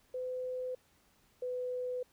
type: tone pair in turn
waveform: sine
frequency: 507 / 500 Hz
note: B4 / B4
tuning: +45 / +21 cents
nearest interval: unison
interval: 24 cents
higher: first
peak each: -35 / -34 dBFS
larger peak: second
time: 0.14-0.75 / 1.42-2.03 s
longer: neither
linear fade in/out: 5 ms
effects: pink hiss -69 dBFS RMS until 2.12 s